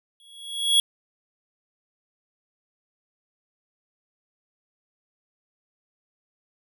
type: tone with exponential growth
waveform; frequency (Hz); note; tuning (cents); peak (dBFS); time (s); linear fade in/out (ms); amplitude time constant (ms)
square; 3338; G#7; +8; -14; 0.2-0.8; 1; 130
effects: none